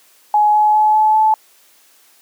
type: tone with pitch steps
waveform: sine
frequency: 841 / 847.8 / 854.7 / 861.7 / 868.6 Hz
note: G#5 / G#5 / G#5 / A5 / A5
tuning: +22 / +35 / +49 / -36 / -23 cents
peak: -9 dBFS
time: 0.34-1.34 s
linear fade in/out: 2 ms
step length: 200 ms
effects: white hiss -51 dBFS RMS until 2.21 s + high-pass 300 Hz 12 dB/octave